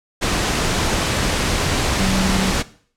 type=tone in noise; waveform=sine; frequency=190 Hz; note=F#3; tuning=46 cents sharp; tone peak=-19 dBFS; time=1.99-2.52 s; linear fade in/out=20 ms; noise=pink; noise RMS=-19 dBFS; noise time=0.21-2.63 s; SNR=-3 dB; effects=noise-tail reverb RT60 0.5 s tail -18 dB re dry + low-pass 8000 Hz 12 dB/octave